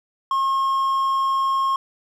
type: tone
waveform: triangle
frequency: 1078 Hz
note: C#6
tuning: 49 cents flat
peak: -16 dBFS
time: 0.31-1.76 s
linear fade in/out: 2 ms
effects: none